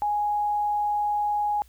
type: tone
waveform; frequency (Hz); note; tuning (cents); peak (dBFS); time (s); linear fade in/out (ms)
sine; 830.6; G#5; 0; -22; 0.02-1.62; 0
effects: added 60 Hz sine -52 dBFS peak until 1.68 s + white hiss -61 dBFS RMS until 1.68 s